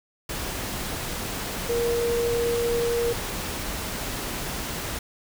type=tone in noise; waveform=sine; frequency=471.2 Hz; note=A#4; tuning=19 cents sharp; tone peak=-22 dBFS; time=1.69-3.13 s; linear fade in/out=5 ms; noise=pink; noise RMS=-31 dBFS; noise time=0.29-4.99 s; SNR=+6 dB; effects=none